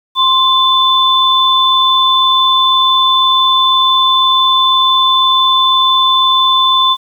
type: tone pair together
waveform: sine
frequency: 1048 / 3514 Hz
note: C6 / A7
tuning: +2 / -3 cents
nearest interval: octave + major sixth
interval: 2095 cents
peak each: -10 dBFS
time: 0.15-6.97 s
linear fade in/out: 50 ms
effects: 7-bit